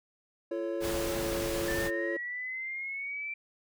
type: chord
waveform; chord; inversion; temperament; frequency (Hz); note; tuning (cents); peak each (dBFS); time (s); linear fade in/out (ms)
triangle; F augmented; none; equal with one note detuned; 341.1 / 440 / 554.4; F4 / A4 / C#5; -41 / 0 / 0; -32 / -37 / -33; 0.51-2.17; 5
type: noise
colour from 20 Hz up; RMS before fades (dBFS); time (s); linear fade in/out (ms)
pink; -36; 0.8-1.91; 50
type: exponential sweep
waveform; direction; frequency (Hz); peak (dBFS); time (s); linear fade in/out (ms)
sine; up; 1760 to 2349; -34; 1.68-3.34; 5
effects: none